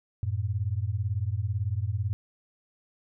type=beating tone pair; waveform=sine; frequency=92.5 / 110.5 Hz; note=F#2 / A2; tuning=0 / +8 cents; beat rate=18 Hz; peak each=-29 dBFS; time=0.23-2.13 s; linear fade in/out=0 ms; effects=none